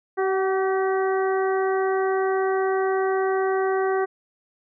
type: harmonic tone with a mistuned harmonic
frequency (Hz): 383.4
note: G4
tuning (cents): -38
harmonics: 1 / 2 / 3 / 4 / 5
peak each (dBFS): -21 / -27 / -31 / -33 / -35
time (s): 0.17-4.06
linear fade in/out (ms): 20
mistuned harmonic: 2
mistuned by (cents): -25
effects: none